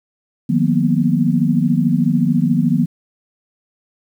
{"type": "chord", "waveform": "sine", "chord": "B major seventh", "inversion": "first", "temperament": "equal with one note detuned", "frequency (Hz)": [155.56, 180.25, 233.1, 246.9], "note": ["D#3", "F#3", "A#3", "B3"], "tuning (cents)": [0, -45, 0, 0], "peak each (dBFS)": -18, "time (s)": [0.49, 2.86], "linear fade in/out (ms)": 10, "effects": ["8-bit"]}